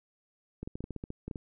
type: clicks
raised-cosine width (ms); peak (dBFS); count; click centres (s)
3; -25; 12; 0.63 / 0.675 / 0.755 / 0.806 / 0.841 / 0.907 / 0.963 / 1.039 / 1.104 / 1.28 / 1.312 / 1.358
effects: none